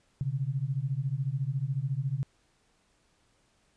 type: beating tone pair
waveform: sine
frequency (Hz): 128.6 / 142.6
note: C3 / C#3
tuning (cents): -30 / +49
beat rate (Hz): 14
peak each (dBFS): -31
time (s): 0.21-2.23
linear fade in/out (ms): 0
effects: pink hiss -69 dBFS RMS until 3.76 s + resampled to 22050 Hz